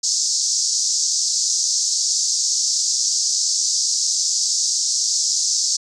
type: band-pass noise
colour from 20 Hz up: white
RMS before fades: -20 dBFS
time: 0.03-5.77 s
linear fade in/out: 10 ms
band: 4700 to 7100 Hz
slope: 48 dB/octave
effects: resampled to 22050 Hz